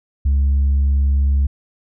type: tone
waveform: sine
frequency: 69.3 Hz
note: C#2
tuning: in tune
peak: -10 dBFS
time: 0.25-1.47 s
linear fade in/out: 10 ms
effects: tanh soft clip ceiling -11 dBFS